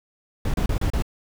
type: noise bursts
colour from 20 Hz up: brown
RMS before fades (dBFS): -22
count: 5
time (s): 0.45-1.023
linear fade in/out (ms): 2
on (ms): 89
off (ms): 32
effects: none